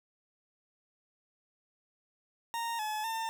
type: tone with pitch steps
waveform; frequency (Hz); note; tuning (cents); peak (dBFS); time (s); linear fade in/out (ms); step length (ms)
40% pulse; 927 / 856 / 901; A#5 / A5 / A5; -10 / -48 / +41; -32; 2.54-3.29; 0; 250
effects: none